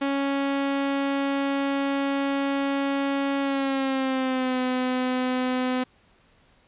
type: tone with pitch glide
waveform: sawtooth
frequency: 277.2 to 254.2 Hz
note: C#4 to C4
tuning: 0 to -50 cents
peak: -19 dBFS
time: 0.01-5.84 s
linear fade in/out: 10 ms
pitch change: -150 cents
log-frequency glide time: 3.41-4.6 s
effects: pink hiss -60 dBFS RMS until 6.67 s + resampled to 8000 Hz